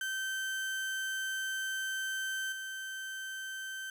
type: tone with level steps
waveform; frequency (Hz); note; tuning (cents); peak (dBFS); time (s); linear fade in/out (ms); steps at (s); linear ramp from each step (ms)
35% pulse; 1549; G6; -21; -32 / -37; 0.01-3.9; 2; 2.52; 5
effects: none